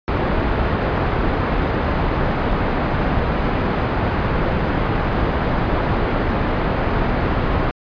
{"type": "low-pass noise", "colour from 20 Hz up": "pink", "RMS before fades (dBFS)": -19, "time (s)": [0.08, 7.71], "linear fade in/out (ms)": 0, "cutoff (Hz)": 1500, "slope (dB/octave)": 12, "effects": ["resampled to 11025 Hz"]}